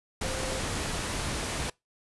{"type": "tone in noise", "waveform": "sine", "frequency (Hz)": 523.3, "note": "C5", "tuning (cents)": 0, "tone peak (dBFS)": -37, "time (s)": [0.23, 0.6], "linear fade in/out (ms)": 5, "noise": "pink", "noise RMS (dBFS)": -32, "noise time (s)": [0.21, 1.7], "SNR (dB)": -8, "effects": ["noise-tail reverb RT60 0.2 s tail -24 dB re dry", "resampled to 24000 Hz"]}